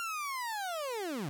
30% pulse linear sweep, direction down, 1396.9 to 127 Hz, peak -32 dBFS, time 0-1.29 s, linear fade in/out 0 ms, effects 12-bit

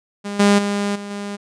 sawtooth tone with level steps, 202.8 Hz, G#3, 41 cents flat, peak -21 / -7 / -15 / -25 / -22 dBFS, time 0.24-1.37 s, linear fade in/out 20 ms, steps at 0.39 / 0.58 / 0.95 / 1.1 s, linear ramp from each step 10 ms, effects resampled to 22050 Hz

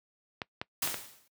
clicks, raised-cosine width 0.3 ms, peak -18 dBFS, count 4, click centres 0.418 / 0.615 / 0.875 / 0.943 s
white noise with exponential decay, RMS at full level -29 dBFS, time 0.82-1.28 s, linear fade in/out 5 ms, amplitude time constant 98 ms
effects noise-tail reverb RT60 0.1 s tail -23 dB re dry + high-pass 80 Hz 12 dB/octave

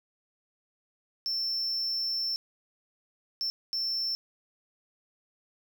triangle tone bursts at uneven times, 5370 Hz, E8, 31 cents sharp, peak -27 dBFS, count 3, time 1.26-2.36 / 3.41-3.5 / 3.73-4.15 s, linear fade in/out 0 ms, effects none

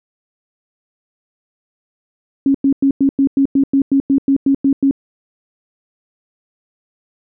sine tone bursts, 274.3 Hz, C#4, 18 cents flat, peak -9 dBFS, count 14, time 2.46-4.911 s, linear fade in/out 2 ms, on 85 ms, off 97 ms, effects none

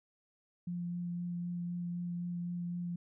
sine tone with vibrato, 174.61 Hz, F3, in tune, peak -35 dBFS, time 0.67-2.96 s, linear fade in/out 5 ms, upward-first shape sine, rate 3.9 Hz, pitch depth 10 cents each way, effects none

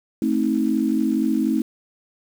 sine chord, A diminished, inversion none, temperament just, 220 / 264 / 316.8 Hz, A3 / C4 / Eb4, 0 / +16 / +31 cents, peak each -22 dBFS, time 0.22-1.62 s, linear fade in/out 2 ms, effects 7-bit

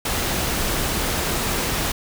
pink noise, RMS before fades -23 dBFS, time 0.05-1.92 s, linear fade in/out 5 ms, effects none

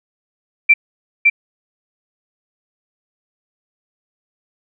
sine tone with echo, 2349 Hz, D7, in tune, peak -5 dBFS, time 0.69-0.74 s, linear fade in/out 10 ms, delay 560 ms, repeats 1, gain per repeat -2 dB, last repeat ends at 1.3 s, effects none

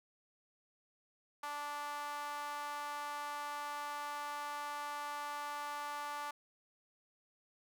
sawtooth tone with high-pass filter, 292.1 Hz, D4, 9 cents flat, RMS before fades -42 dBFS, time 1.43-6.31 s, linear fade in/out 5 ms, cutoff 1000 Hz, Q 5, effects none

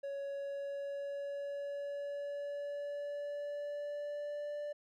triangle tone with pitch glide, 558 to 587.4 Hz, C#5 to D5, +11 to 0 cents, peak -36 dBFS, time 0.03-4.73 s, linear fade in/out 10 ms, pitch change +89 cents, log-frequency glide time 0.19-4.6 s, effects none

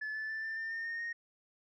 sine tone with pitch steps, 1728 / 1746.1 / 1764.3 / 1782.7 / 1801.4 / 1820.2 / 1839.2 / 1858.5 Hz, A6 / A6 / A6 / A6 / A6 / A#6 / A#6 / A#6, -32 / -14 / +4 / +22 / +40 / -42 / -24 / -6 cents, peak -34 dBFS, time 0.01-1.13 s, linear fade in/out 10 ms, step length 140 ms, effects tanh soft clip ceiling -34 dBFS

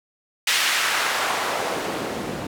white noise with band-pass filter sweep, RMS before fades -24 dBFS, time 0.47-2.47 s, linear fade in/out 5 ms, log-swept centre 2600 to 210 Hz, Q 1, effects none

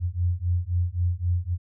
sine beating tone pair, 86.4 / 90.2 Hz, F2 / F#2, -18 / -44 cents, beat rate 3.8 Hz, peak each -25 dBFS, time 0-1.58 s, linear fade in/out 50 ms, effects none

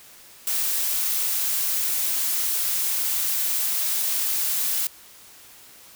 blue noise, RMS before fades -24 dBFS, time 0.47-4.87 s, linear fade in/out 2 ms, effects white hiss -48 dBFS RMS until 5.95 s

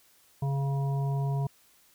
harmonic tone with a mistuned harmonic, 138.59 Hz, C#3, in tune, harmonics 1 / 3 / 5 / 7, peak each -26 / -41 / -41 / -42 dBFS, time 0.42-1.47 s, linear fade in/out 5 ms, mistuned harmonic 7, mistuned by -17 cents, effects white hiss -62 dBFS RMS until 1.94 s

